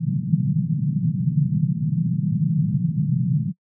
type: band-pass noise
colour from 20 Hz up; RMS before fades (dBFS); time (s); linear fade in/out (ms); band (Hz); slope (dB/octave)
white; -21; 0-3.53; 50; 130 to 180; 48
effects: noise-tail reverb RT60 0.1 s tail -25 dB re dry